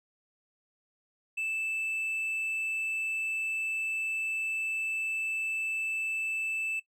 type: tone with hard clipping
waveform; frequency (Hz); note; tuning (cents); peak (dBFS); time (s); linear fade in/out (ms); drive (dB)
sine; 2637; E7; 0; -31; 1.37-6.8; 10; 3
effects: noise-tail reverb RT60 0.1 s tail -17 dB re dry